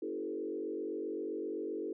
sine tone with frequency modulation, 380 Hz, F#4, 46 cents sharp, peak -35 dBFS, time 0.02-1.93 s, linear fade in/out 5 ms, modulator 47.7 Hz, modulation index 1.7, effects none

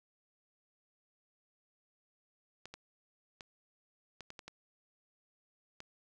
clicks, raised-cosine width 0.2 ms, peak -29 dBFS, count 8, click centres 2.656 / 2.74 / 3.408 / 4.207 / 4.304 / 4.392 / 4.48 / 5.804 s, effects none

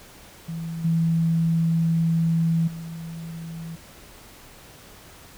sine tone with level steps, 164.81 Hz, E3, in tune, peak -28 / -18 / -32 dBFS, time 0.48-3.76 s, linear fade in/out 10 ms, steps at 0.84 / 2.67 s, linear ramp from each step 10 ms, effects pink hiss -47 dBFS RMS until 5.37 s

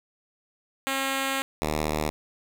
5% pulse tone pair in turn, 270 / 76.56 Hz, C#4 / D#2, -45 / -27 cents, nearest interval octave + minor seventh, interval 2182 cents, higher first, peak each -14 dBFS, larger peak neither, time 0.87-1.42 / 1.62-2.1 s, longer first, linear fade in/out 0 ms, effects none

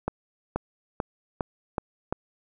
accelerating click train, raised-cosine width 1 ms, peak -12 dBFS, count 6, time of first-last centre 0.08-2.126 s, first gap 480 ms, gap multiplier 0.92, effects none

